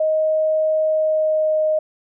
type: tone with pitch glide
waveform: sine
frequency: 626 to 621 Hz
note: D#5 to D#5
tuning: +10 to -3 cents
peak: -15 dBFS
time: 0-1.79 s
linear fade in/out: 5 ms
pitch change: -13 cents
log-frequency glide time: 0.84-1.62 s
effects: none